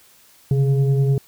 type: tone with frequency modulation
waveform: sine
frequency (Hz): 135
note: C#3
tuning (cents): -45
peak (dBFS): -14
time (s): 0.51-1.18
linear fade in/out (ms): 2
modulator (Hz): 280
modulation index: 0.54
effects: white hiss -52 dBFS RMS until 1.27 s